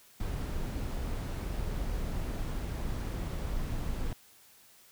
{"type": "noise", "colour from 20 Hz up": "brown", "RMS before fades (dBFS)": -34, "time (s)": [0.2, 4.13], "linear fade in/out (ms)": 2, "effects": ["white hiss -59 dBFS RMS until 4.91 s"]}